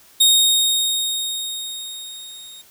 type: tone with level ramp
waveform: sawtooth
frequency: 3722 Hz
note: A#7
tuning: 3 cents flat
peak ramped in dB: -7 to -35 dBFS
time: 0.2-2.62 s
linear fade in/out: 10 ms
effects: white hiss -50 dBFS RMS until 2.7 s